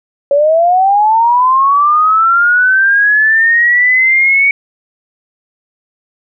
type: linear sweep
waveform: sine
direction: up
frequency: 554.4 to 2249 Hz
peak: -6 dBFS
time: 0.31-4.51 s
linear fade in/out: 2 ms
effects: none